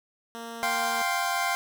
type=tone; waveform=10% pulse; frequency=231.1 Hz; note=A#3; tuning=15 cents flat; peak=-28 dBFS; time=0.35-1.02 s; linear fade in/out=0 ms
type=chord; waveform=25% pulse; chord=F suspended second; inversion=none; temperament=equal; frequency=698.5 / 784 / 1046.5 Hz; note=F5 / G5 / C6; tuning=0 / 0 / 0 cents; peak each=-26 dBFS; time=0.63-1.55 s; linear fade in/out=0 ms
effects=9-bit